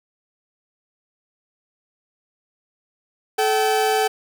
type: tone pair together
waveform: 40% pulse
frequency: 433.4 / 768.2 Hz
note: A4 / G5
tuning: -26 / -35 cents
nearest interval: minor seventh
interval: 991 cents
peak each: -19 dBFS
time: 3.38-4.08 s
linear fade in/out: 10 ms
effects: none